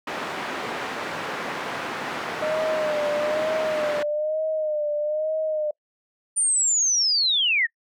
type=low-pass noise; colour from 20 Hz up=white; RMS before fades=-30 dBFS; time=0.07-4.03 s; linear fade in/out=5 ms; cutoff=1600 Hz; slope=12 dB/octave
type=tone with vibrato; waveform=sine; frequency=611 Hz; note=D#5; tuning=32 cents flat; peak=-22 dBFS; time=2.42-5.71 s; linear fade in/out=5 ms; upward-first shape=sine; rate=1.1 Hz; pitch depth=54 cents each way
type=linear sweep; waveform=sine; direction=down; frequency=9180 to 1760 Hz; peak=-18 dBFS; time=6.36-7.67 s; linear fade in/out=20 ms
effects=noise-tail reverb RT60 0.1 s tail -26 dB re dry + high-pass 200 Hz 12 dB/octave